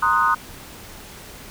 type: chord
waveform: sine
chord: C half-diminished seventh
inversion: third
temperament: equal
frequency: 932.3 / 1046.5 / 1244.5 / 1480 Hz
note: Bb5 / C6 / Eb6 / Gb6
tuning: 0 / 0 / 0 / 0 cents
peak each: -23 / -22 / -18 / -22 dBFS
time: 0.02-0.35 s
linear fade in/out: 10 ms
effects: pink hiss -40 dBFS RMS until 1.5 s